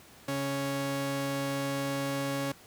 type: tone pair together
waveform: sawtooth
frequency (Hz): 138.6 / 277.2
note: C#3 / C#4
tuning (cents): 0 / 0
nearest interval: octave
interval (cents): 1200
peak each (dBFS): -31 / -26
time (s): 0.28-2.52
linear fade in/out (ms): 5
effects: pink hiss -54 dBFS RMS until 2.66 s + high-pass 80 Hz 12 dB/octave